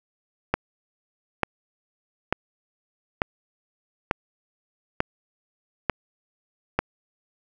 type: click train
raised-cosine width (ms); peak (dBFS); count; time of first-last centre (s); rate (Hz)
0.5; -5; 8; 0.54-6.79; 1.12
effects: 7-bit